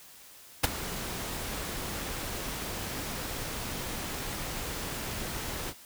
pink noise with ADSR envelope, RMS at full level -21 dBFS, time 0.63-5.74 s, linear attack 13 ms, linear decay 18 ms, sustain -15 dB, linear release 51 ms, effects white hiss -52 dBFS RMS until 5.85 s

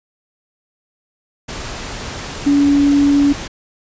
sine tone in noise, 284.7 Hz, C#4, 46 cents sharp, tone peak -9 dBFS, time 2.46-3.33 s, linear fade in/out 10 ms, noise pink, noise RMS -27 dBFS, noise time 1.48-3.48 s, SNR +15 dB, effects resampled to 16000 Hz

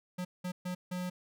square tone bursts at uneven times, 180.7 Hz, F#3, 41 cents flat, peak -35 dBFS, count 4, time 0.18-0.25 / 0.44-0.52 / 0.65-0.75 / 0.91-1.1 s, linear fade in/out 10 ms, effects none

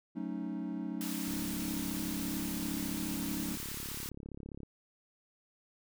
triangle chord, D# half-diminished seventh, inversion first, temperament equal, 185 / 220 / 277.2 / 311.1 Hz, F#3 / A3 / C#4 / D#4, 0 / 0 / 0 / 0 cents, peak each -39 dBFS, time 0.15-3.57 s, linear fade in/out 20 ms
white high-pass noise, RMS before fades -42 dBFS, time 1.01-4.09 s, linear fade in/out 0 ms, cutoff 820 Hz, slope 48 dB/octave
click train, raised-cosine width 3 ms, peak -32 dBFS, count 118, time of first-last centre 1.28-4.632 s, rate 34.9 Hz
effects none

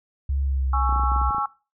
sine tone with pitch glide, 69 to 63.27 Hz, C#2 to B1, -7 to +43 cents, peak -21 dBFS, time 0.29-1.3 s, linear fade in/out 5 ms, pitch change -150 cents, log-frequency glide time 0.42-0.9 s
sine chord, C# minor, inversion second, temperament just, 831.5 / 1108.7 / 1330.5 Hz, G#5 / C#6 / E6, +2 / 0 / +16 cents, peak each -26 dBFS, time 0.73-1.46 s, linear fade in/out 5 ms
clicks, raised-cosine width 3 ms, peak -25 dBFS, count 11, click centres 0.893 / 0.926 / 0.961 / 0.996 / 1.036 / 1.118 / 1.162 / 1.215 / 1.308 / 1.347 / 1.383 s
effects noise-tail reverb RT60 0.3 s tail -19 dB re dry

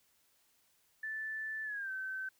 sine tone with pitch glide, 1756 to 1537.5 Hz, A6 to G6, -4 to -34 cents, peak -37 dBFS, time 1.03-2.29 s, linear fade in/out 5 ms, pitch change -230 cents, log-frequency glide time 1.64-1.91 s, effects white hiss -72 dBFS RMS until 2.39 s

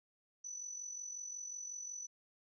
sine tone with amplitude modulation, 5970 Hz, F#8, 15 cents sharp, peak -40 dBFS, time 0.44-2.07 s, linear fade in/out 10 ms, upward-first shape sine, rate 45.5 Hz, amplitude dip 60%, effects none

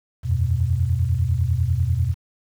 sine chord, E suspended second, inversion none, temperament equal, 82.41 / 92.5 / 123.47 Hz, E2 / F#2 / B2, 0 / 0 / 0 cents, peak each -22 dBFS, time 0.23-2.15 s, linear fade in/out 50 ms, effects 8-bit

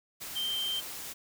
sine tone in noise, 3138 Hz, G7, 1 cent sharp, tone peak -30 dBFS, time 0.35-0.81 s, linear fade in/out 20 ms, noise white, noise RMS -41 dBFS, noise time 0.2-1.14 s, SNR +8 dB, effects none

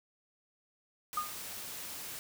white noise, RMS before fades -43 dBFS, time 1.13-2.19 s, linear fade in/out 0 ms
sine tone with exponential decay, 1224 Hz, D#6, 29 cents flat, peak -27 dBFS, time 1.17-1.37 s, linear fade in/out 5 ms, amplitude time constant 42 ms
effects none

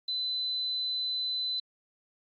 sine tone, 4020 Hz, B7, 30 cents sharp, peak -29 dBFS, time 0.08-1.6 s, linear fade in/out 5 ms, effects AAC 48 kbps

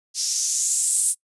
violet noise with band-pass filter sweep, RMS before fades -22 dBFS, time 0.14-1.15 s, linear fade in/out 50 ms, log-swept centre 5200 to 9200 Hz, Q 3.6, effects noise-tail reverb RT60 0.1 s tail -24 dB re dry + resampled to 24000 Hz

